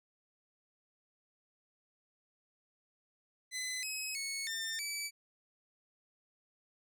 15% pulse tone with pitch steps, 2021 / 2553 / 2204 / 1801 / 2303 Hz, B6 / D#7 / C#7 / A6 / D7, +39 / +44 / -11 / +40 / -34 cents, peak -30 dBFS, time 3.51-5.11 s, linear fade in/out 50 ms, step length 320 ms, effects none

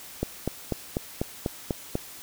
click train, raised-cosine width 2 ms, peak -12 dBFS, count 8, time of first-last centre 0.23-1.954 s, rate 4.06 Hz, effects white hiss -44 dBFS RMS until 2.22 s

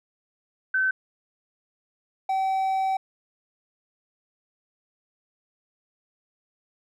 sine / triangle tone pair in turn, 1531 / 766.8 Hz, G6 / G5, -41 / -38 cents, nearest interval octave, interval 1197 cents, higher first, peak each -20 dBFS, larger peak neither, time 0.74-0.91 / 2.29-2.97 s, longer second, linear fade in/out 5 ms, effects none

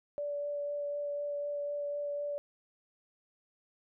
sine tone with vibrato, 579 Hz, D5, 25 cents flat, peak -33 dBFS, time 0.18-2.38 s, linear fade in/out 0 ms, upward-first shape sine, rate 4 Hz, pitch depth 9 cents each way, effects none

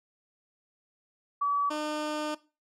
sine / 15% pulse tone pair in turn, 1144 / 303 Hz, D6 / D#4, -46 / -46 cents, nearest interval octave + major seventh, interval 2300 cents, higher first, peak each -24 dBFS, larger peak neither, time 1.41-1.7 / 1.7-2.35 s, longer second, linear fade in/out 10 ms, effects noise-tail reverb RT60 0.3 s tail -18 dB re dry + low-pass 8000 Hz 12 dB/octave

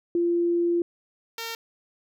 sine / 5% pulse tone pair in turn, 344.2 / 457.5 Hz, F4 / A#4, -25 / -32 cents, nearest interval perfect fourth, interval 493 cents, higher second, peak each -20 dBFS, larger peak neither, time 0.15-0.82 / 1.38-1.55 s, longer first, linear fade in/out 2 ms, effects none

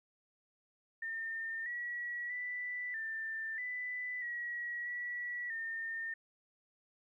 sine tone with pitch steps, 1811 / 1927 / 1978 / 1785 / 1991 / 1915 / 1941 / 1817 Hz, A6 / B6 / B6 / A6 / B6 / A#6 / B6 / A#6, +49 / -43 / +2 / +24 / +14 / +46 / -31 / -45 cents, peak -37 dBFS, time 1.02-6.14 s, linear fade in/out 5 ms, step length 640 ms, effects 13-bit

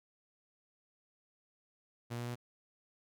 sawtooth tone with pitch steps, 119 / 120.04 / 121.08 Hz, A#2 / B2 / B2, +36 / -49 / -34 cents, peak -34 dBFS, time 2.1-2.358 s, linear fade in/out 20 ms, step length 86 ms, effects none

